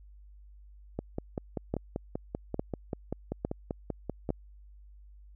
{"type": "two click trains", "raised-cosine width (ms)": 2, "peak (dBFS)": [-19, -16], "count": [18, 4], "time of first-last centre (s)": [[0.99, 4.291], [1.74, 4.304]], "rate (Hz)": [5.15, 1.17], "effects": ["added 50 Hz sine -50 dBFS peak until 5.35 s"]}